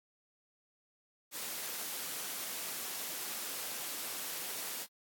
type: noise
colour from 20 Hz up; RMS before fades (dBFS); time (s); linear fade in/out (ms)
white; -40; 1.31-4.87; 50
effects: high-pass 200 Hz 12 dB/octave + AAC 64 kbps